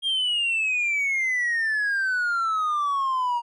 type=exponential sweep; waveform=triangle; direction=down; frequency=3245 to 940 Hz; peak=-19 dBFS; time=0.02-3.42 s; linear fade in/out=50 ms; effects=tanh soft clip ceiling -16 dBFS + resampled to 24000 Hz